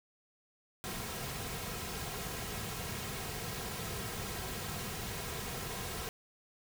pink noise with comb filter, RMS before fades -40 dBFS, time 0.84-6.09 s, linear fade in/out 0 ms, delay 3.4 ms, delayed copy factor -0.55, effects none

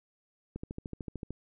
click train, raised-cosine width 3 ms, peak -25 dBFS, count 11, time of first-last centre 0.56-1.306 s, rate 13.4 Hz, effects none

